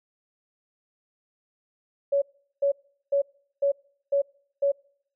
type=tone bursts; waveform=sine; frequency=561 Hz; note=C#5; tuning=21 cents sharp; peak=-19 dBFS; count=6; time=2.12-4.72 s; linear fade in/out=10 ms; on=100 ms; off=400 ms; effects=noise-tail reverb RT60 0.7 s tail -26 dB re dry